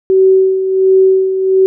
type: tone with tremolo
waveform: sine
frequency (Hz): 380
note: F#4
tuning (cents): +46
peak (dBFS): -4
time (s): 0.1-1.66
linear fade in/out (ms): 0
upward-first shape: sine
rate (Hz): 1.4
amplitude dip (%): 60
effects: none